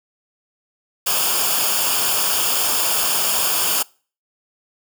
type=noise with comb filter; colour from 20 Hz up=white; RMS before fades=-19 dBFS; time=1.06-3.83 s; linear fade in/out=10 ms; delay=0.5 ms; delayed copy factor=-0.7; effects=noise-tail reverb RT60 0.4 s tail -25 dB re dry